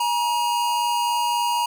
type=tone pair together; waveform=square; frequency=847 / 950.7 Hz; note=G#5 / A#5; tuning=+34 / +34 cents; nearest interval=major second; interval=200 cents; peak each=-30 / -21 dBFS; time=0-1.66 s; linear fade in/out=5 ms; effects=none